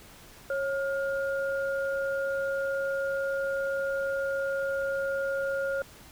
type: tone pair together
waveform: sine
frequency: 547.3 / 1417 Hz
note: C#5 / F6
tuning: -22 / +25 cents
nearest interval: octave + major third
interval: 1647 cents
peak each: -28 / -33 dBFS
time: 0.5-5.82 s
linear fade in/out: 2 ms
effects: pink hiss -51 dBFS RMS until 6.11 s